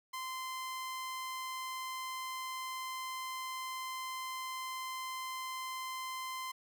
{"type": "tone", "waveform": "sawtooth", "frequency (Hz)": 1037, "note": "C6", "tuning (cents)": -16, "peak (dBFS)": -35, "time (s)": [0.13, 6.52], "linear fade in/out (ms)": 10, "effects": []}